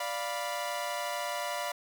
sawtooth chord, B diminished, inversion first, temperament equal with one note detuned, 587.3 / 698.5 / 983.2 Hz, D5 / F5 / B5, 0 / 0 / -8 cents, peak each -33 dBFS, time 0-1.72 s, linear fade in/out 5 ms, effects none

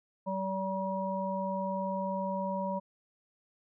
harmonic tone, 191.5 Hz, G3, 40 cents flat, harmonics 1 / 3 / 5, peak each -35 / -35 / -35 dBFS, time 0.26-2.8 s, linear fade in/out 20 ms, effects none

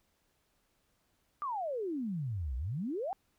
sine exponential two-way sweep, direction down then up, 1222 to 58.7 to 817 Hz, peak -33 dBFS, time 1.42-3.13 s, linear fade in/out 0 ms, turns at 2.56 s, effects pink hiss -75 dBFS RMS until 3.38 s

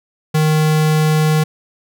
square tone, 155 Hz, D#3, 6 cents flat, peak -12 dBFS, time 0.34-1.44 s, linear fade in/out 10 ms, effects none

